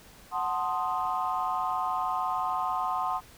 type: chord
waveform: sine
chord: F# diminished seventh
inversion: none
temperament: equal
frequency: 740 / 880 / 1046.5 / 1244.5 Hz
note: F#5 / A5 / C6 / Eb6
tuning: 0 / 0 / 0 / 0 cents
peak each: -31 / -34 / -30 / -33 dBFS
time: 0.31-3.21 s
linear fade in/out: 50 ms
effects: tanh soft clip ceiling -18 dBFS + pink hiss -53 dBFS RMS until 3.37 s